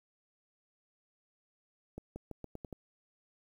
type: accelerating click train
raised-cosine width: 2 ms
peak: -29 dBFS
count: 7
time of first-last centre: 1.98-2.727 s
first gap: 180 ms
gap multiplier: 0.85
effects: 10-bit